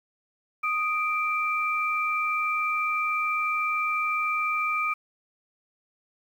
sine tone pair together, 1243.9 / 2350 Hz, D#6 / D7, -1 / +1 cents, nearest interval major seventh, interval 1102 cents, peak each -26 / -27 dBFS, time 0.63-4.94 s, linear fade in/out 10 ms, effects 9-bit

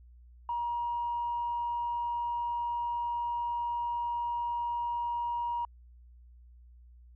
sine tone, 951 Hz, A#5, 34 cents sharp, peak -29 dBFS, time 0.49-5.65 s, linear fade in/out 2 ms, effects tanh soft clip ceiling -25 dBFS + added 60 Hz sine -52 dBFS peak until 7.15 s

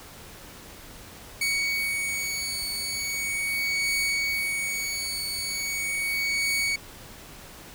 sawtooth beating tone pair, 2238 / 2238.39 Hz, C#7 / C#7, +16 / +16 cents, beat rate 0.39 Hz, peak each -24 / -28 dBFS, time 1.41-6.76 s, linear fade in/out 5 ms, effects pink hiss -45 dBFS RMS until 7.74 s

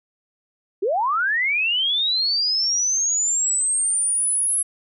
sine linear sweep, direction up, 349.2 to 10920 Hz, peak -18 dBFS, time 0.82-4.63 s, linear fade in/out 10 ms, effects none

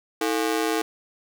sawtooth ring-modulated tone, 383.2 Hz, G4, 39 cents flat, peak -15 dBFS, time 0.21-0.82 s, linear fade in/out 5 ms, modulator 61 Hz, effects none

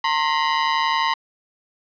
sawtooth ring-modulated tone, 987.8 Hz, B5, in tune, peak -11 dBFS, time 0.04-1.14 s, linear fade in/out 5 ms, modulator 75.7 Hz, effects resampled to 11025 Hz + 7-bit

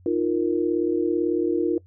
sine chord, Eb suspended second, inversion none, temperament equal, 311.1 / 349.2 / 466.2 Hz, Eb4 / F4 / Bb4, 0 / 0 / 0 cents, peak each -25 / -22 / -26 dBFS, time 0.06-1.78 s, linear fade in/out 2 ms, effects noise-tail reverb RT60 0.1 s tail -20 dB re dry + added 91 Hz sine -49 dBFS peak until 1.86 s

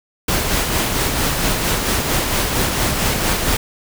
pink noise with tremolo, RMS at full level -17 dBFS, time 0.28-3.57 s, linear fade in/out 5 ms, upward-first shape sine, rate 4.4 Hz, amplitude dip 35%, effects none

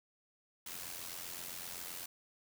white noise with amplitude modulation, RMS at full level -42 dBFS, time 0.66-2.06 s, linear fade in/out 5 ms, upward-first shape sine, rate 87.7 Hz, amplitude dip 65%, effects none

